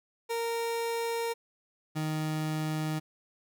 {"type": "tone pair in turn", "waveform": "30% pulse", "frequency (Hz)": [463.2, 155.38], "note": ["A#4", "D#3"], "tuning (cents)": [-11, -2], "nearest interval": "octave + perfect fifth", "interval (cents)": 1891, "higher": "first", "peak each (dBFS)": -27, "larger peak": "neither", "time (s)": [[0.29, 1.34], [1.95, 3]], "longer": "neither", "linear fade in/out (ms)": 20, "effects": []}